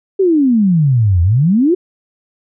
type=exponential two-way sweep; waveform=sine; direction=down then up; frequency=400 to 82.4 to 379.5 Hz; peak=-8 dBFS; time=0.19-1.75 s; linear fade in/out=10 ms; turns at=1.22 s; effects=none